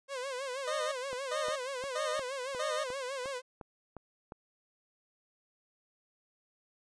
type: tone with vibrato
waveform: sawtooth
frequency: 525 Hz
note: C5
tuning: 6 cents sharp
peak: -32 dBFS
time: 0.08-3.42 s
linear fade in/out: 50 ms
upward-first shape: sine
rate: 6.3 Hz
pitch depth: 110 cents each way
type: tone bursts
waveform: 25% pulse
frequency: 612 Hz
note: D#5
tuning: 29 cents flat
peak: -29 dBFS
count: 4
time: 0.67-2.84 s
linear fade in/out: 10 ms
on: 250 ms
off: 390 ms
type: click train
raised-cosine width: 1 ms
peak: -30 dBFS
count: 10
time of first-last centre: 1.13-4.321 s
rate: 2.82 Hz
effects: resampled to 22050 Hz